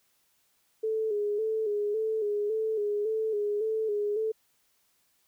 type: tone with vibrato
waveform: sine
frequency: 426.5 Hz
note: G#4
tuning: 46 cents sharp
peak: -26 dBFS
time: 0.83-4.32 s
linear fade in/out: 10 ms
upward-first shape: square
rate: 1.8 Hz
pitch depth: 52 cents each way
effects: white hiss -70 dBFS RMS until 5.27 s